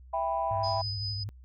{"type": "chord", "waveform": "sine", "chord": "E minor", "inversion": "none", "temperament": "just", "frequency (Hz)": [659.3, 791.1, 988.9], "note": ["E5", "G5", "B5"], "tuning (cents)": [0, 16, 2], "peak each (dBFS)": -31, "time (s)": [0.13, 0.82], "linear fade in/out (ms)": 10}
{"type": "tone with vibrato", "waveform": "sine", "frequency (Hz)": 101.3, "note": "G#2", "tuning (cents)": -43, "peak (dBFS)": -33, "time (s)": [0.51, 1.29], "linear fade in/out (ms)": 0, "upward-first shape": "sine", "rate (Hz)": 12, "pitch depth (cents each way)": 95}
{"type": "tone with tremolo", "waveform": "sine", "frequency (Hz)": 5000, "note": "D#8", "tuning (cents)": 8, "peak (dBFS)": -32, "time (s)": [0.63, 1.24], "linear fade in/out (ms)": 10, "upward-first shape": "sine", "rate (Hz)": 5.1, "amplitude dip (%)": 40}
{"effects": ["tanh soft clip ceiling -17 dBFS", "added 63 Hz sine -48 dBFS peak until 1.44 s"]}